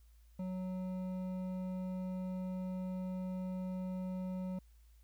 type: tone with hard clipping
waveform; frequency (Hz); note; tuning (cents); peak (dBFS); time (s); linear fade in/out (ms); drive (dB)
sine; 185; F#3; 0; -39; 0.39-4.59; 5; 9
effects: added 56 Hz sine -59 dBFS peak until 5.03 s + white hiss -75 dBFS RMS until 5.03 s